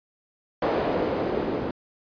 blue noise with low-pass filter sweep, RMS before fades -26 dBFS, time 0.62-1.71 s, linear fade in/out 2 ms, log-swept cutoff 540 to 340 Hz, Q 1.5, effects resampled to 11025 Hz

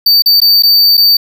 square tone with dropouts, 4598 Hz, D8, 37 cents flat, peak -5 dBFS, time 0.06-1.17 s, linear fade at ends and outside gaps 5 ms, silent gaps 0.222-0.259 / 0.403-0.416 / 0.624-0.633 / 0.971-0.976 s, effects none

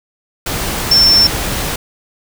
sine tone in noise, 5390 Hz, E8, 38 cents sharp, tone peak -6 dBFS, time 0.91-1.27 s, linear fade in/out 5 ms, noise pink, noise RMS -19 dBFS, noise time 0.46-1.76 s, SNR +10 dB, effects none

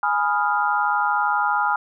sine chord, F half-diminished seventh, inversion first, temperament equal, 830.6 / 987.8 / 1244.5 / 1396.9 Hz, Ab5 / Cb6 / Eb6 / F6, 0 / 0 / 0 / 0 cents, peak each -22 / -25 / -25 / -23 dBFS, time 0.03-1.76 s, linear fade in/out 2 ms, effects none

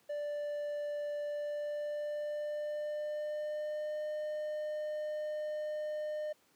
triangle tone with pitch glide, 587.3 to 607 Hz, D5 to D#5, 0 to -43 cents, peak -33 dBFS, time 0.09-6.33 s, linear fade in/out 10 ms, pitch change +57 cents, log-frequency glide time 1.23-4.04 s, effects pink hiss -69 dBFS RMS until 6.55 s + high-pass 200 Hz 12 dB/octave

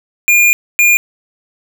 square tone bursts at uneven times, 2417 Hz, D7, 49 cents sharp, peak -7 dBFS, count 2, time 0.28-0.53 / 0.79-0.97 s, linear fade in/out 0 ms, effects none

